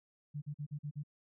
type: tone bursts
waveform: sine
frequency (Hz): 146.83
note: D3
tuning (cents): 0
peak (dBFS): -37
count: 6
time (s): 0.34-1.035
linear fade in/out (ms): 20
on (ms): 80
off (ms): 43
effects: none